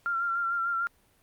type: tone with vibrato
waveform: sine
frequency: 1376 Hz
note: F6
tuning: 26 cents flat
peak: -26 dBFS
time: 0.06-0.87 s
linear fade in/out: 0 ms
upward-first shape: sine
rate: 6.7 Hz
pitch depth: 34 cents each way
effects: pink hiss -65 dBFS RMS until 1.22 s + Opus 48 kbps